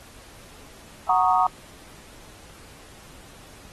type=chord; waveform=sine; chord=D# minor seventh; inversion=first; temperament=equal; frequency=740 / 932.3 / 1108.7 / 1244.5 Hz; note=F#5 / A#5 / C#6 / D#6; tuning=0 / 0 / 0 / 0 cents; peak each=-20 / -22 / -24 / -24 dBFS; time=1.09-1.47 s; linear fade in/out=5 ms; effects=pink hiss -48 dBFS RMS until 3.72 s + AAC 32 kbps